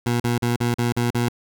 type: tone bursts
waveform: 20% pulse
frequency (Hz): 119.7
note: A#2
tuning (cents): +46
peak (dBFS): -14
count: 7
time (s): 0.06-1.286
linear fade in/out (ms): 5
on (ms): 140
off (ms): 41
effects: none